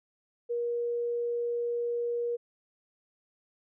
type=tone; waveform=sine; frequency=475.4 Hz; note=A#4; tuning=34 cents sharp; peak=-28 dBFS; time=0.49-2.37 s; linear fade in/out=20 ms; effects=none